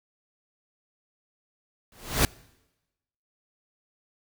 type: noise with exponential growth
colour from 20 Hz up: pink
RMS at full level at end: -18 dBFS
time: 1.92-2.25 s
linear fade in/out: 1 ms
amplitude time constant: 70 ms
effects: noise-tail reverb RT60 1.0 s tail -24 dB re dry